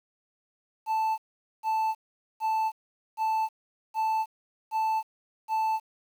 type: tone bursts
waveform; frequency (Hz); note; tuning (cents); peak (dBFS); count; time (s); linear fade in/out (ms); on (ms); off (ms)
triangle; 880; A5; 0; -22; 7; 0.86-5.8; 50; 320; 450
effects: 9-bit